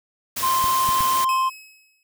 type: noise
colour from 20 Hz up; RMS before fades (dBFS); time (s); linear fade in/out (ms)
white; -27; 0.36-1.25; 10
type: tone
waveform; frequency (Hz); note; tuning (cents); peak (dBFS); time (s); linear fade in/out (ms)
triangle; 1047; C6; +1; -16; 0.42-1.5; 20
type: clicks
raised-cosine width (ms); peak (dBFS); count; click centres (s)
5; -20; 3; 0.642 / 0.89 / 1.007
type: tone with exponential decay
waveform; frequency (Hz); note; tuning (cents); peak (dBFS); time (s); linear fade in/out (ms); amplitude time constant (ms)
sawtooth; 2564; E7; -49; -22; 1.29-2.03; 1; 160
effects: none